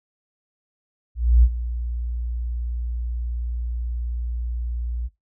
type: tone with ADSR envelope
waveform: sine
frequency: 59.3 Hz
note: A#1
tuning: 30 cents sharp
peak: -9 dBFS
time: 1.15-5.09 s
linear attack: 280 ms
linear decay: 55 ms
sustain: -15 dB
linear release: 32 ms
effects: noise-tail reverb RT60 0.2 s tail -20 dB re dry